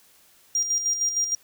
triangle tone with tremolo, 5700 Hz, F8, 34 cents sharp, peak -18 dBFS, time 0.55-1.35 s, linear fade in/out 2 ms, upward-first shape square, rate 6.5 Hz, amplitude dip 60%, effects tanh soft clip ceiling -15 dBFS + white hiss -57 dBFS RMS until 1.43 s

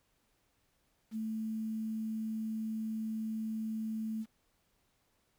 sine tone with quantisation, 220 Hz, A3, in tune, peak -34 dBFS, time 1.11-4.26 s, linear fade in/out 50 ms, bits 10, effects pink hiss -75 dBFS RMS until 5.38 s

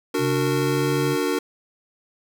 square chord, D augmented, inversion none, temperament just, 293.7 / 367.1 / 458.9 Hz, D4 / F#4 / A#4, 0 / -14 / -27 cents, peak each -26 dBFS, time 0.14-1.39 s, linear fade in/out 5 ms
sine tone with pitch glide, 133.5 to 140.14 Hz, C3 to C#3, +35 to +19 cents, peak -24 dBFS, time 0.18-1.17 s, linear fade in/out 50 ms, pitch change +84 cents, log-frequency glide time 0.35-0.97 s
effects none

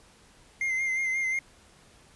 triangle tone with vibrato, 2093 Hz, C7, in tune, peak -24 dBFS, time 0.61-1.39 s, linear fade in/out 2 ms, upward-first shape sine, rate 5.6 Hz, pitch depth 33 cents each way, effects pink hiss -57 dBFS RMS until 2.15 s + resampled to 24000 Hz

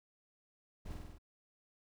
brown noise with echo, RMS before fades -44 dBFS, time 0.85-0.95 s, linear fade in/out 10 ms, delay 47 ms, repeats 5, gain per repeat -2 dB, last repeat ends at 1.185 s, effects none

